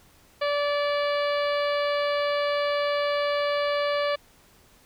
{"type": "harmonic tone with a mistuned harmonic", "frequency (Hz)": 579, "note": "D5", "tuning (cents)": -25, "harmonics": [1, 2, 3, 4, 5, 6, 7, 8], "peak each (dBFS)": [-24, -30, -34, -36, -38, -40, -41, -42], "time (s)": [0.41, 4.16], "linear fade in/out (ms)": 10, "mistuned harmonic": 7, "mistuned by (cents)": 25, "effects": ["pink hiss -57 dBFS RMS until 4.85 s"]}